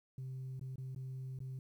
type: tone with dropouts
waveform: sine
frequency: 130.81 Hz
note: C3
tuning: in tune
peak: -39 dBFS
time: 0.18-1.59 s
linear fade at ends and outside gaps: 2 ms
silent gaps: 0.595-0.612 / 0.758-0.781 / 0.948-0.961 / 1.389-1.403 s
effects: tanh soft clip ceiling -39 dBFS + 12-bit